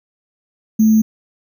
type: tone with sample-and-hold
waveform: sine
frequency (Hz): 218.5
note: A3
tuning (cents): -12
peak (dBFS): -8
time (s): 0.79-1.02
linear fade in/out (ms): 10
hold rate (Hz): 6300
effects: none